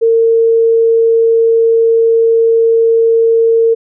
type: tone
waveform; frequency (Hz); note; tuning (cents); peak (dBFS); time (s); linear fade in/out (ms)
sine; 456; A#4; -38; -6; 0.01-3.75; 20
effects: none